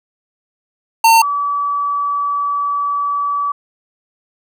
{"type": "tone pair in turn", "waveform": ["square", "sine"], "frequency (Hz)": [907, 1148], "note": ["A#5", "D6"], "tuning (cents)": [-48, -40], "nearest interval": "major third", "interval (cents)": 408, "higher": "second", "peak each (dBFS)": [-7, -15], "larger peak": "first", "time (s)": [[1.04, 1.22], [1.22, 3.52]], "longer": "second", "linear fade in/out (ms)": 5, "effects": []}